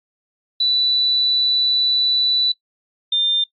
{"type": "tone pair in turn", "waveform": "sine", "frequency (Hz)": [3968, 3600], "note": ["B7", "A7"], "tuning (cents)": [7, 39], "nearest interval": "major second", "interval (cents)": 168, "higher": "first", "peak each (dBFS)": -15, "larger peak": "neither", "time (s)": [[0.6, 2.52], [3.12, 3.44]], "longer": "first", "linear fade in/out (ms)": 5, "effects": ["noise-tail reverb RT60 0.1 s tail -18 dB re dry", "AAC 64 kbps"]}